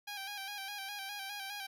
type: tone with vibrato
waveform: 10% pulse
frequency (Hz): 800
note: G5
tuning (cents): +35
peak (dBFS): -32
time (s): 0.07-1.67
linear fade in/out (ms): 10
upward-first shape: square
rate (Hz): 4.9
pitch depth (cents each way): 45
effects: none